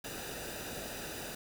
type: noise with comb filter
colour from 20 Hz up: pink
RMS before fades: -42 dBFS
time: 0.04-1.35 s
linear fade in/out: 5 ms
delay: 0.92 ms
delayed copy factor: -0.65
effects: none